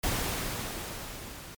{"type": "noise with level ramp", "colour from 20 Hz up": "pink", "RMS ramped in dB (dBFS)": [-29, -45], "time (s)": [0.03, 1.55], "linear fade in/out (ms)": 10, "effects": ["MP3 96 kbps"]}